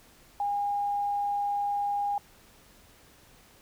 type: tone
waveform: sine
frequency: 813 Hz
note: G#5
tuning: 37 cents flat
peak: -26 dBFS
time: 0.4-2.18 s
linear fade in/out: 2 ms
effects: pink hiss -57 dBFS RMS until 3.61 s